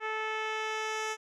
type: tone with low-pass filter sweep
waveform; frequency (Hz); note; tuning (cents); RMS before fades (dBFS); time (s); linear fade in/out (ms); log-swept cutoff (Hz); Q
10% pulse; 436; A4; -16; -34; 0-1.17; 50; 2100 to 7100; 1.1
effects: none